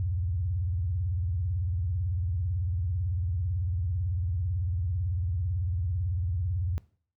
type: tone with vibrato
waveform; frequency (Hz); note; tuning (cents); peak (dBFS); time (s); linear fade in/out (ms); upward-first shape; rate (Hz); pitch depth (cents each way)
sine; 88; F2; +14; -26; 0-6.78; 0; sine; 18; 250
effects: noise-tail reverb RT60 0.5 s tail -20 dB re dry